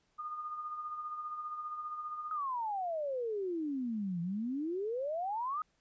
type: tone with tremolo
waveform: sine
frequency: 1223 Hz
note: D#6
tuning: 30 cents flat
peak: -36 dBFS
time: 0.18-2.32 s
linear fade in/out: 20 ms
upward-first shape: sine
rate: 15 Hz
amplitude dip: 45%
type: exponential two-way sweep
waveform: sine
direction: down then up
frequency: 1279 to 166.5 to 1279 Hz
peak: -33 dBFS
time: 2.31-5.62 s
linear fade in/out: 2 ms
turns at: 4.21 s
effects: pink hiss -75 dBFS RMS until 5.8 s + resampled to 16000 Hz